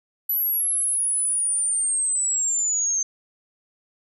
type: linear sweep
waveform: sine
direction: down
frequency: 11900 to 6272 Hz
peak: -20 dBFS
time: 0.29-3.03 s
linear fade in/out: 5 ms
effects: none